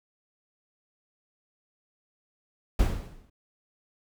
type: noise with exponential decay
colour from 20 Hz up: brown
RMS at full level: -20 dBFS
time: 2.79-3.3 s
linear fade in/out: 5 ms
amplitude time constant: 110 ms
effects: none